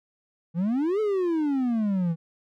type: exponential two-way sweep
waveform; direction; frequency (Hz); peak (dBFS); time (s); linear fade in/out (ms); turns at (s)
triangle; up then down; 160 to 440 to 160; -20; 0.54-2.16; 50; 1
effects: none